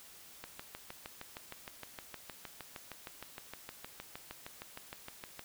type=click train; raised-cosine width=0.3 ms; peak=-27 dBFS; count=33; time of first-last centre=0.44-5.394 s; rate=6.46 Hz; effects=white hiss -55 dBFS RMS until 5.44 s